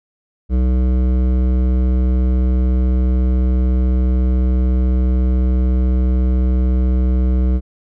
sine tone with hard clipping, 63 Hz, B1, 35 cents sharp, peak -14 dBFS, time 0.49-7.61 s, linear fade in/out 50 ms, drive 13 dB, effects none

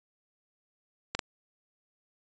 clicks, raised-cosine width 0.2 ms, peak -12 dBFS, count 2, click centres 1.15 / 1.192 s, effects resampled to 16000 Hz

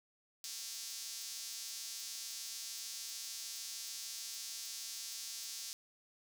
sawtooth tone with high-pass filter, 226.6 Hz, A#3, 49 cents flat, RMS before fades -45 dBFS, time 0.44-5.73 s, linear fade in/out 0 ms, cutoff 5300 Hz, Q 1.9, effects none

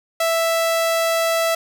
sawtooth tone, 660 Hz, E5, 2 cents sharp, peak -13 dBFS, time 0.2-1.55 s, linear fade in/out 5 ms, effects none

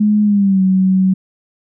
sine tone with pitch glide, 210.2 to 188.35 Hz, G#3 to F#3, +21 to +31 cents, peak -9 dBFS, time 0-1.14 s, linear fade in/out 10 ms, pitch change -190 cents, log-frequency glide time 0.23-0.62 s, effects none

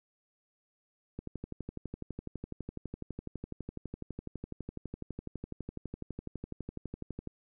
click train, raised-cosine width 3 ms, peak -26 dBFS, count 74, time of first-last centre 1.19-7.273 s, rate 12 Hz, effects none

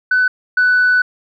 sine tone pair in turn, 1502 / 1491.6 Hz, F#6 / F#6, +26 / +14 cents, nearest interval unison, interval 12 cents, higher first, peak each -9 / -8 dBFS, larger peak second, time 0.11-0.28 / 0.57-1.02 s, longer second, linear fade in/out 5 ms, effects tanh soft clip ceiling -7 dBFS

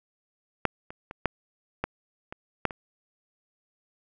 clicks, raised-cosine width 0.5 ms, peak -6 / -25 / -23 / -8 / -12 / -22 / -7 / -22 dBFS, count 8, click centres 0.653 / 0.905 / 1.111 / 1.257 / 1.84 / 2.325 / 2.653 / 2.708 s, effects none

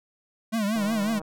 square tone with vibrato, 213.4 Hz, G#3, 47 cents sharp, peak -24 dBFS, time 0.52-1.2 s, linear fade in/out 20 ms, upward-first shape triangle, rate 5.5 Hz, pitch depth 150 cents each way
click train, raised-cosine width 1 ms, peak -26 dBFS, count 73, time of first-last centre 0.76-1.216 s, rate 158 Hz
effects none

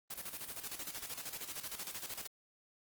white noise with tremolo, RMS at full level -42 dBFS, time 0.1-2.27 s, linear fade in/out 5 ms, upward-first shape square, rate 13 Hz, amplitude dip 65%, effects Opus 24 kbps

